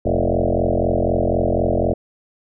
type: tone with frequency modulation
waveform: sine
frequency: 340 Hz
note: F4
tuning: 46 cents flat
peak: -15 dBFS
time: 0.05-1.94 s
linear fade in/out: 10 ms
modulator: 44 Hz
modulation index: 7.5
effects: none